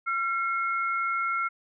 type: tone pair together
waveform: sine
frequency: 1363.9 / 2165 Hz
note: F6 / C#7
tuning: -41 / -41 cents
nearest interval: minor sixth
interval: 800 cents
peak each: -26 / -31 dBFS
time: 0.06-1.49 s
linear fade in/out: 20 ms
effects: none